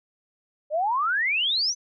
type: exponential sweep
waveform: sine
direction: up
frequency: 576 to 6200 Hz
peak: -21 dBFS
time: 0.7-1.75 s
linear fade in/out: 50 ms
effects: none